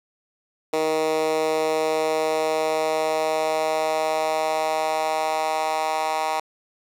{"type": "tone with high-pass filter sweep", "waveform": "10% pulse", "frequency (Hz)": 157.3, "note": "D#3", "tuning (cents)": 19, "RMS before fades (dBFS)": -23, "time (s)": [0.73, 6.4], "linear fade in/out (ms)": 5, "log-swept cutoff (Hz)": [430, 830], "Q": 2.4, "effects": ["low-pass 10000 Hz 12 dB/octave", "8-bit"]}